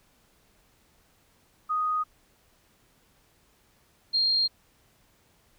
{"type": "tone pair in turn", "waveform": "sine", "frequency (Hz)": [1244.5, 4215], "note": ["D#6", "C8"], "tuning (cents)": [0, 12], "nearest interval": "octave + major sixth", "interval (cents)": 2112, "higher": "second", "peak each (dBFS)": [-24, -21], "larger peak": "second", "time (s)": [[1.69, 2.04], [4.13, 4.48]], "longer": "neither", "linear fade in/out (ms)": 20, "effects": ["pink hiss -64 dBFS RMS until 5.58 s"]}